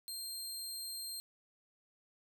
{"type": "tone", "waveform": "20% pulse", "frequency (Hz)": 4186, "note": "C8", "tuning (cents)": 0, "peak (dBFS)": -35, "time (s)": [0.08, 1.2], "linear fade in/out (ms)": 0, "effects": []}